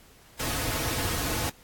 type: noise with comb filter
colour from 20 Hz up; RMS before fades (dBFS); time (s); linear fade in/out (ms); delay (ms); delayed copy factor
pink; -29; 0.39-1.5; 10; 5.1; -0.65
effects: pink hiss -55 dBFS RMS until 1.63 s + AAC 64 kbps